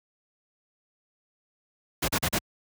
pink noise bursts, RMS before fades -25 dBFS, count 4, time 2.02-2.389 s, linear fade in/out 10 ms, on 63 ms, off 39 ms, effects high-pass 60 Hz 12 dB/octave

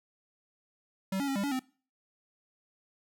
square tone with pitch steps, 191.8 / 280.5 / 271.8 / 199.6 / 283.8 / 258.8 Hz, G3 / C#4 / C#4 / G3 / C#4 / C4, -37 / +21 / -34 / +32 / +41 / -19 cents, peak -30 dBFS, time 1.12-1.594 s, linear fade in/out 5 ms, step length 79 ms, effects noise-tail reverb RT60 0.4 s tail -22 dB re dry

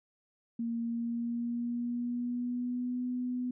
sine tone with pitch glide, 232.2 to 248.9 Hz, A#3 to B3, -7 to +14 cents, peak -31 dBFS, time 0.59-3.51 s, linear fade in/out 5 ms, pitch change +121 cents, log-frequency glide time 0.81-3.04 s, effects none

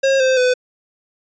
square tone with pitch steps, 540 / 520.7 / 502.1 Hz, C#5 / C5 / B4, -45 / -8 / +29 cents, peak -13 dBFS, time 0.03-0.54 s, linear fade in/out 10 ms, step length 170 ms, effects resampled to 16000 Hz

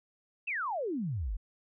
sine exponential sweep, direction down, 2756 to 39.85 Hz, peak -31 dBFS, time 0.47-1.37 s, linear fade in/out 10 ms, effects none

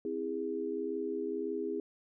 sine chord, C augmented, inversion none, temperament just, 261.6 / 327 / 408.8 Hz, C4 / E4 / G#4, 0 / -14 / -27 cents, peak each -40 / -38 / -35 dBFS, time 0.05-1.8 s, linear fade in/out 2 ms, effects none

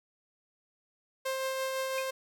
sawtooth tone with tremolo, 528 Hz, C5, 16 cents sharp, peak -26 dBFS, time 1.25-2.11 s, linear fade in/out 10 ms, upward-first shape triangle, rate 5.9 Hz, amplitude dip 30%
sine tone with exponential decay, 2489 Hz, D#7, in tune, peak -31 dBFS, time 1.98-2.07 s, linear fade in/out 1 ms, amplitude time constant 18 ms
effects none

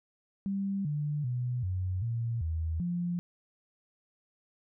sine tone with pitch steps, 196.7 / 147.9 / 123.7 / 92.3 / 116.2 / 80.8 / 174.8 Hz, G3 / D3 / B2 / F#2 / A#2 / E2 / F3, +6 / +13 / +3 / -4 / -5 / -34 / +2 cents, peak -29 dBFS, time 0.46-3.19 s, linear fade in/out 0 ms, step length 390 ms, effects none

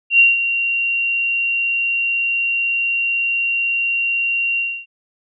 sine tone with ADSR envelope, 2758 Hz, F7, 22 cents flat, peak -6 dBFS, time 0.1-4.86 s, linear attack 93 ms, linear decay 170 ms, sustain -10 dB, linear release 280 ms, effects none

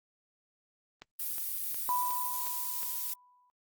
click train, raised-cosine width 0.2 ms, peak -27 dBFS, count 6, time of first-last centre 1.02-2.832 s, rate 2.76 Hz
violet noise, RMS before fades -35 dBFS, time 1.19-3.14 s, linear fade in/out 10 ms
sine tone with exponential decay, 990 Hz, B5, 4 cents sharp, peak -26 dBFS, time 1.89-3.5 s, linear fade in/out 0 ms, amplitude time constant 350 ms
effects Opus 32 kbps

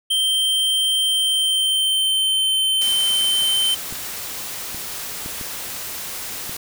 square tone with pitch glide, 3136 to 3091 Hz, G7 to G7, 0 to -25 cents, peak -17 dBFS, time 0.1-3.75 s, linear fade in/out 10 ms, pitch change -25 cents, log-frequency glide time 1-2.56 s
white noise, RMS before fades -30 dBFS, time 2.81-6.57 s, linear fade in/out 5 ms
clicks, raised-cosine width 3 ms, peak -22 dBFS, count 5, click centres 3.925 / 4.746 / 5.261 / 5.412 / 6.495 s
effects none

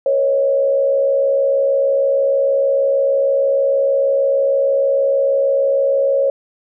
sine tone with frequency modulation, 548 Hz, C#5, 20 cents flat, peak -12 dBFS, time 0.06-6.3 s, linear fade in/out 2 ms, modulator 66.4 Hz, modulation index 0.62, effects none

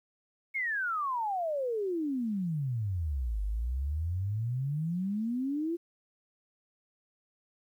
sine exponential two-way sweep, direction down then up, 2217 to 49 to 348.2 Hz, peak -29 dBFS, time 0.54-5.77 s, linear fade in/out 20 ms, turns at 3.42 s, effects 11-bit

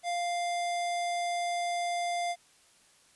square tone, 698 Hz, F5, 1 cent flat, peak -30 dBFS, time 0.03-2.36 s, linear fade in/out 50 ms, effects white hiss -62 dBFS RMS until 3.15 s + resampled to 24000 Hz

